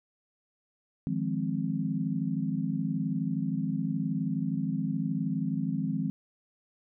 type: chord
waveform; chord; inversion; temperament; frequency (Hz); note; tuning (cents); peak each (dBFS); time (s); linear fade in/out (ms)
sine; F minor seventh; third; equal; 155.56 / 174.61 / 207.7 / 261.6; Eb3 / F3 / Ab3 / C4; 0 / 0 / 0 / 0; -33; 1.07-6.1; 0
effects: none